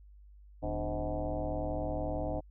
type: tone with frequency modulation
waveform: sine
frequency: 298.6 Hz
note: D4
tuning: 29 cents sharp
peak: -31 dBFS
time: 0.62-2.41 s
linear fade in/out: 20 ms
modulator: 111 Hz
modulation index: 4
effects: added 50 Hz sine -52 dBFS peak until 2.5 s